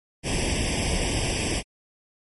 pink noise with comb filter, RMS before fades -25 dBFS, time 0.23-1.63 s, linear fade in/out 50 ms, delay 0.37 ms, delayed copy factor +1, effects MP3 48 kbps

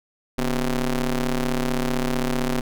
sawtooth ring-modulated tone, 130.8 Hz, C3, in tune, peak -14 dBFS, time 0.38-2.61 s, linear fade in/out 5 ms, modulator 113 Hz, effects none

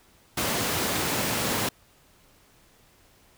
pink high-pass noise, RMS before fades -27 dBFS, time 0.37-1.69 s, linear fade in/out 5 ms, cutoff 120 Hz, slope 12 dB/octave, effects pink hiss -59 dBFS RMS until 3.37 s

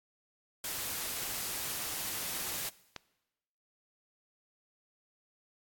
white noise, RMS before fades -37 dBFS, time 0.64-2.69 s, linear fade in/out 2 ms
clicks, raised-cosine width 0.2 ms, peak -28 / -22 dBFS, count 2, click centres 2.583 / 2.963 s
effects noise-tail reverb RT60 1.0 s tail -20 dB re dry + AAC 64 kbps

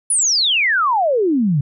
sine exponential sweep, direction down, 10350 to 133.2 Hz, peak -13 dBFS, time 0.1-1.61 s, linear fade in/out 5 ms, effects none

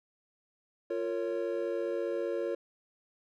triangle chord, Bb minor, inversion second, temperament equal with one note detuned, 349.2 / 459.5 / 554.4 Hz, F4 / Bb4 / Db5, 0 / -25 / 0 cents, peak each -33 dBFS, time 0.9-2.55 s, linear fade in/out 5 ms, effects none

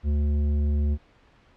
sine tone with tanh clipping, 73.3 Hz, D2, 3 cents flat, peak -22 dBFS, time 0.03-0.98 s, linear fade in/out 50 ms, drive 10 dB, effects pink hiss -58 dBFS RMS until 1.56 s + low-pass 3000 Hz 12 dB/octave

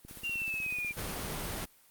click train, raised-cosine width 3 ms, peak -36 dBFS, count 16, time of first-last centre 0.05-0.97 s, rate 16.3 Hz
white noise with tremolo, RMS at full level -47 dBFS, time 0.08-1.02 s, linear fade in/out 5 ms, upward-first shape sine, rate 13 Hz, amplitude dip 30%
sine linear sweep, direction down, 2791 to 2373 Hz, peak -32 dBFS, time 0.23-0.93 s, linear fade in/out 20 ms
pink noise, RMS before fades -37 dBFS, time 0.96-1.66 s, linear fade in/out 20 ms
effects white hiss -62 dBFS RMS until 1.9 s + Opus 32 kbps

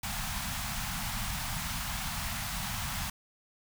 pink band-stop noise, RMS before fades -35 dBFS, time 0.03-3.1 s, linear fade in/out 5 ms, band 230 to 700 Hz, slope 48 dB/octave, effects none

